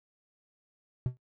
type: tone with exponential decay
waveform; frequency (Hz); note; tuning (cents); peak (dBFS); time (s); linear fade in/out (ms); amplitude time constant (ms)
triangle; 125.7; B2; +31; -21; 1.06-1.17; 0; 23
effects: noise-tail reverb RT60 0.1 s tail -24 dB re dry